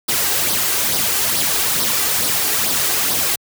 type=noise with flanger; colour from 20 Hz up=white; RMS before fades=-18 dBFS; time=0.08-3.36 s; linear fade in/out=10 ms; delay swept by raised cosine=0.2 to 2.6 ms; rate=2.3 Hz; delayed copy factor=+0.5; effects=high-pass 80 Hz 12 dB/octave